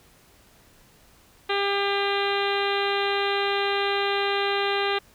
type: harmonic tone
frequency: 399.8 Hz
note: G4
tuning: 34 cents sharp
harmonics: 1 / 2 / 3 / 4 / 5 / 6 / 7 / 8 / 9 / 10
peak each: -26 / -29 / -31 / -32 / -33 / -34 / -34 / -35 / -36 / -36 dBFS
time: 1.49-4.99 s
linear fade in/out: 10 ms
effects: pink hiss -56 dBFS RMS until 5.14 s